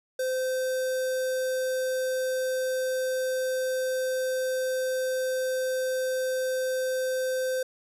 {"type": "tone with notch filter", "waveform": "square", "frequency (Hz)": 516, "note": "C5", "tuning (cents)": -24, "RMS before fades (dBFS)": -28, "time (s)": [0.19, 7.63], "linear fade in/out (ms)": 5, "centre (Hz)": 2700, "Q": 1.3, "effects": ["resampled to 32000 Hz", "11-bit"]}